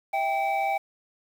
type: tone cluster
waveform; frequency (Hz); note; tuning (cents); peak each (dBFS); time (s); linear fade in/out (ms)
sine; 651 / 788 / 2299; E5 / G5 / D7; -22 / +9 / -37; -29 / -23 / -30; 0.13-0.78; 10
effects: tanh soft clip ceiling -19 dBFS + 8-bit